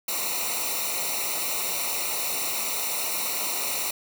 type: noise with comb filter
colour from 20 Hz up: white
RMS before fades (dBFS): -28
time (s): 0.08-3.91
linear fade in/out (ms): 5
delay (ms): 0.61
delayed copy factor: -0.9
effects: none